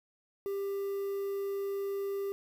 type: tone with quantisation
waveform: triangle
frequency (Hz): 396.2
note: G4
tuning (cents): +18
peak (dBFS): -30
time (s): 0.46-2.32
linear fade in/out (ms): 0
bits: 9
effects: none